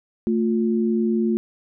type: tone pair together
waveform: sine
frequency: 223 / 354 Hz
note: A3 / F4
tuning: +23 / +23 cents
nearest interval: minor sixth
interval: 800 cents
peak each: -19 / -23 dBFS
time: 0.27-1.37 s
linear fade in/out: 0 ms
effects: none